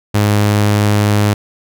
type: tone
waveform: sawtooth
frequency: 103.83 Hz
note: G#2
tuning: in tune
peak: -6 dBFS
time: 0.14-1.34 s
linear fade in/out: 10 ms
effects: none

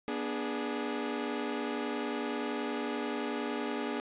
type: chord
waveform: sawtooth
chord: G# diminished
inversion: first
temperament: equal with one note detuned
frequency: 242.8 / 293.7 / 415.3 Hz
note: B3 / D4 / G#4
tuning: -29 / 0 / 0 cents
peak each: -33 dBFS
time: 0.08-4 s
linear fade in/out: 0 ms
effects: resampled to 8000 Hz + 11-bit

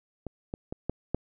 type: clicks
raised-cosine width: 2 ms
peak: -22 / -20 / -21 / -15 / -13 dBFS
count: 5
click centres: 0.267 / 0.539 / 0.725 / 0.896 / 1.146 s
effects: none

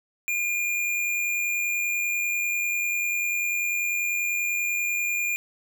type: tone with amplitude modulation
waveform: square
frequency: 2415 Hz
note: D7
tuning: 48 cents sharp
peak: -23 dBFS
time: 0.28-5.36 s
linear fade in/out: 0 ms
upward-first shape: sine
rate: 90.2 Hz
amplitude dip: 35%
effects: none

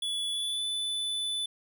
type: tone with pitch glide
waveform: square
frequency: 3420 to 3494 Hz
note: A7 to A7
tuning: -50 to -13 cents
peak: -30 dBFS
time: 0.02-1.46 s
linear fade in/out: 5 ms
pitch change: +37 cents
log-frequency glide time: 0.31-0.64 s
effects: none

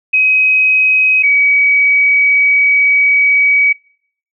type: tone pair in turn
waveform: sine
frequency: 2531 / 2269 Hz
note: D#7 / C#7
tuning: +29 / +40 cents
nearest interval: major second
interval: 189 cents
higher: first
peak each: -7 dBFS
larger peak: neither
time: 0.13-1.23 / 1.23-3.73 s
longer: second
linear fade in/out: 10 ms
effects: noise-tail reverb RT60 0.6 s tail -24 dB re dry

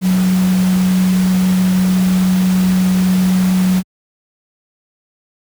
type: tone in noise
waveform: sine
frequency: 185 Hz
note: F#3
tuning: in tune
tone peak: -10 dBFS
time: 0.01-3.83 s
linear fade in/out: 50 ms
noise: pink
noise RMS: -26 dBFS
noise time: 0.01-3.83 s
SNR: +13 dB
effects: high-pass 60 Hz 12 dB/octave

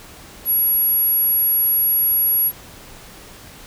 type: tone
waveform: sine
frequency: 11370 Hz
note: F9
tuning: 30 cents sharp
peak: -14 dBFS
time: 0.45-2.52 s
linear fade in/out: 50 ms
effects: pink hiss -41 dBFS RMS until 3.66 s

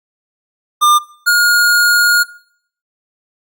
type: tone pair in turn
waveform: square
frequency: 1200 / 1430.1 Hz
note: D6 / F6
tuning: +37 / +41 cents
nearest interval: minor third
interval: 304 cents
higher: second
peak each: -8 dBFS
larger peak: neither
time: 0.81-0.99 / 1.26-2.24 s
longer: second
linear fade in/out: 20 ms
effects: noise-tail reverb RT60 0.6 s tail -20 dB re dry + Opus 48 kbps

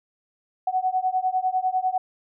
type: beating tone pair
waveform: sine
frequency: 740 / 750 Hz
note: F#5 / F#5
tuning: 0 / +23 cents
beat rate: 10 Hz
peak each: -24 dBFS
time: 0.67-1.98 s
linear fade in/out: 5 ms
effects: none

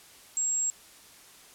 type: tone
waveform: sine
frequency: 7580 Hz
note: A#8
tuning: 28 cents sharp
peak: -25 dBFS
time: 0.37-0.7 s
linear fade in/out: 0 ms
effects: white hiss -53 dBFS RMS until 1.54 s + low-pass 12000 Hz 12 dB/octave

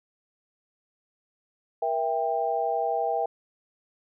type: chord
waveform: sine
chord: E diminished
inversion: second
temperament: just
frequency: 474.7 / 659.3 / 791.1 Hz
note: Bb4 / E5 / G5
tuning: +31 / 0 / +16 cents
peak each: -30 / -28 / -27 dBFS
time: 1.82-3.26 s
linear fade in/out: 5 ms
effects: none

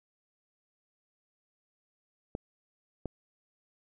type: clicks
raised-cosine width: 2 ms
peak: -21 dBFS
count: 2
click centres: 2.351 / 3.057 s
effects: none

